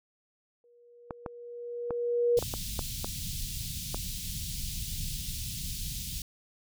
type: tone with exponential growth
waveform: sine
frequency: 478.3 Hz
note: A#4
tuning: 44 cents sharp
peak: -20 dBFS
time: 0.64-2.39 s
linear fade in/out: 1 ms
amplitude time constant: 380 ms
type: clicks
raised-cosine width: 1 ms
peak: -20 dBFS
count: 8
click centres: 1.108 / 1.262 / 1.907 / 2.426 / 2.539 / 2.792 / 3.045 / 3.945 s
type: band-stop noise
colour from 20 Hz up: pink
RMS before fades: -36 dBFS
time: 2.37-6.22 s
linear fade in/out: 2 ms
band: 170 to 3300 Hz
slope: 24 dB/octave
effects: none